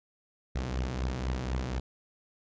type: beating tone pair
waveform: sawtooth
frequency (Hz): 60.6 / 64.6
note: B1 / C2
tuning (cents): -32 / -21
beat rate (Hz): 4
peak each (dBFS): -31 / -28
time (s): 0.55-1.8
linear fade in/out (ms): 10
effects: resampled to 16000 Hz